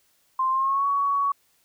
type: tone with pitch glide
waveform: sine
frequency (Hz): 1047 to 1122.1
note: C6 to C#6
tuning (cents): +1 to +21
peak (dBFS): -20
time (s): 0.39-1.32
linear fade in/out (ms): 5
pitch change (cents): +120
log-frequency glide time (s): 0.51-0.86
effects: white hiss -65 dBFS RMS until 1.64 s